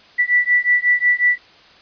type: beating tone pair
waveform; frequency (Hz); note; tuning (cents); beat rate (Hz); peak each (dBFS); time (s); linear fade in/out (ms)
sine; 1961 / 1966.5; B6 / B6; -13 / -8; 5.5; -16; 0.18-1.38; 20
effects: white hiss -47 dBFS RMS until 1.81 s + resampled to 11025 Hz